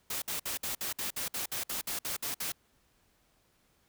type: noise bursts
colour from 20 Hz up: white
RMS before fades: -35 dBFS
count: 14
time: 0.1-2.521 s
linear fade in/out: 5 ms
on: 120 ms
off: 57 ms
effects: pink hiss -70 dBFS RMS until 3.88 s